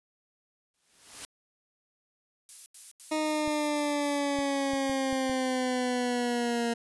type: noise with exponential growth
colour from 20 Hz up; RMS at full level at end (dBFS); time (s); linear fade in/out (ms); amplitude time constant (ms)
white; -38; 0.74-1.25; 1; 110
type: noise bursts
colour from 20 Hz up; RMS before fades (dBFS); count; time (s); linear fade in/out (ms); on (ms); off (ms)
violet; -42; 7; 2.49-4.184; 0; 170; 84
type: exponential sweep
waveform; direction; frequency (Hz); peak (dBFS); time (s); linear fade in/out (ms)
20% pulse; down; 311.1 to 233.1; -22; 3.11-6.74; 10
type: clicks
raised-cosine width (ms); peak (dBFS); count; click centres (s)
5; -32; 6; 3.477 / 4.388 / 4.735 / 4.897 / 5.128 / 5.297
effects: resampled to 24000 Hz